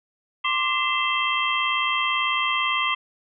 sine tone cluster, 1053 / 1171 / 2053 / 2669 / 3183 Hz, C6 / D6 / C7 / E7 / G7, +11 / -5 / -33 / +21 / +26 cents, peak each -27 dBFS, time 0.44-2.95 s, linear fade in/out 10 ms, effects none

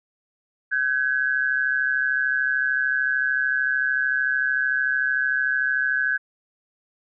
sine tone pair together, 1527.8 / 1661.2 Hz, G6 / G#6, -45 / 0 cents, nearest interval minor second, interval 145 cents, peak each -22 / -23 dBFS, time 0.71-6.18 s, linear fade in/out 20 ms, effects none

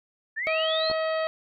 sine linear sweep, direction up, 1704 to 4435 Hz, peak -27 dBFS, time 0.36-0.93 s, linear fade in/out 20 ms
harmonic tone, 638 Hz, D#5, 43 cents sharp, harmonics 1 / 2 / 3 / 4 / 5 / 6 / 7, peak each -25 / -33 / -35 / -41 / -42 / -44 / -45 dBFS, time 0.47-1.27 s, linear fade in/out 0 ms
clicks, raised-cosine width 1 ms, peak -22 dBFS, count 2, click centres 0.9 / 0.914 s
effects none

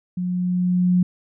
sine tone with level ramp, 180 Hz, F#3, 47 cents flat, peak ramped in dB -22 to -13 dBFS, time 0.17-1.03 s, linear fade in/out 5 ms, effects none

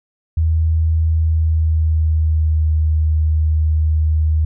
sine tone with pitch glide, 80.3 to 77.97 Hz, E2 to D#2, -45 to +4 cents, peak -12 dBFS, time 0.37-4.45 s, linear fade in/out 5 ms, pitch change -51 cents, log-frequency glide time 1.11-2.76 s, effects none

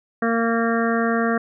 harmonic tone, 230 Hz, A#3, 23 cents flat, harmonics 1 / 2 / 3 / 5 / 6 / 7 / 8, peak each -21 / -24 / -26 / -28 / -29 / -29 / -30 dBFS, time 0.22-1.38 s, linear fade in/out 5 ms, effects none

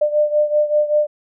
sine beating tone pair, 597 / 602.2 Hz, D5 / D5, +28 / +43 cents, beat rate 5.2 Hz, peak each -15 / -19 dBFS, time 0.01-1.07 s, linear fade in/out 10 ms, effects none

